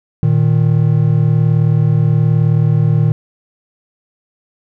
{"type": "tone pair together", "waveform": "triangle", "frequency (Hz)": [116.04, 154.9], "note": ["A#2", "D#3"], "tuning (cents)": [-7, -7], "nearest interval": "perfect fourth", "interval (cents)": 500, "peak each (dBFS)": -10, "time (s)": [0.23, 3.12], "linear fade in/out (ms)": 0, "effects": []}